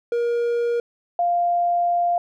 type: tone pair in turn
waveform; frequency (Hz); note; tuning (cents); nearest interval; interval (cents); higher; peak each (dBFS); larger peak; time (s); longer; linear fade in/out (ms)
triangle / sine; 473.4 / 697.6; A#4 / F5; +27 / -2; perfect fifth; 671; second; -17; neither; 0.12-0.8 / 1.19-2.18; second; 2
effects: none